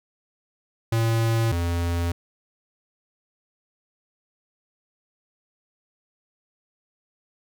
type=tone pair in turn; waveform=square; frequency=113.9 / 85.67 Hz; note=A#2 / F2; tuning=-40 / -33 cents; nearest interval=perfect fourth; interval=493 cents; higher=first; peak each=-20 / -23 dBFS; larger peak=first; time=0.92-1.52 / 1.52-2.12 s; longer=neither; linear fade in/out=5 ms; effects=none